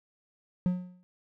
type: tone with exponential decay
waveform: triangle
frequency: 180.5 Hz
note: F#3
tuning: 43 cents flat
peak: -19 dBFS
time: 0.66-1.03 s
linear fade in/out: 0 ms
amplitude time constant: 80 ms
effects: none